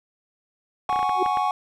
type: chord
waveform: triangle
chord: F# suspended second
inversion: none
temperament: equal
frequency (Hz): 740 / 830.6 / 1108.7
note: F#5 / G#5 / C#6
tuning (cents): 0 / 0 / 0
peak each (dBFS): -23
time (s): 0.89-1.51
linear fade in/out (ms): 2
type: clicks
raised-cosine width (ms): 0.5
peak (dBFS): -17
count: 8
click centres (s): 0.896 / 0.928 / 0.96 / 0.992 / 1.029 / 1.094 / 1.261 / 1.372
type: tone with exponential growth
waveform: sine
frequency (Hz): 370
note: F#4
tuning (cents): 0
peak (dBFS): -17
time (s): 1.14-1.23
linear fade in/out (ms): 5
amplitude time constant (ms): 19
effects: none